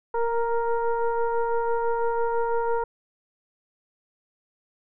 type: tone with frequency modulation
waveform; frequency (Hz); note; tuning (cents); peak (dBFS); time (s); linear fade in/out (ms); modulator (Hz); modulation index
sine; 465; A#4; -4; -21; 0.14-2.84; 5; 468; 1.2
effects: none